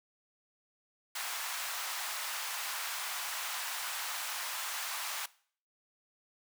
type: high-pass noise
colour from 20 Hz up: pink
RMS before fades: -38 dBFS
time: 1.15-5.26 s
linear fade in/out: 5 ms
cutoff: 870 Hz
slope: 24 dB/octave
effects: noise-tail reverb RT60 0.5 s tail -20 dB re dry